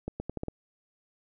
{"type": "accelerating click train", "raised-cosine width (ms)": 2, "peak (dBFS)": -20, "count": 6, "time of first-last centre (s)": [0.08, 0.483], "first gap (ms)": 120, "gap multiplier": 0.8, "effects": []}